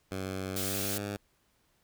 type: tone with pitch glide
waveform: 10% pulse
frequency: 94.8 to 101.6 Hz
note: F#2 to G#2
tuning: +43 to -38 cents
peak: -26 dBFS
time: 0.11-1.17 s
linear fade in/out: 10 ms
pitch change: +119 cents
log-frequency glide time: 0.57-0.99 s
type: high-pass noise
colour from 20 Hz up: white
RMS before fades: -35 dBFS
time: 0.56-0.98 s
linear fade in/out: 5 ms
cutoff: 2200 Hz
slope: 12 dB/octave
effects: pink hiss -71 dBFS RMS until 1.83 s